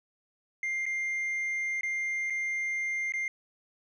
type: tone with dropouts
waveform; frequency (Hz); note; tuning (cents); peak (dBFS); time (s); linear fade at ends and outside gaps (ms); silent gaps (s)
sine; 2100; C7; +6; -26; 0.63-3.28; 2; 0.856-0.863 / 1.81-1.832 / 2.3-2.304 / 3.122-3.137
effects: tanh soft clip ceiling -28 dBFS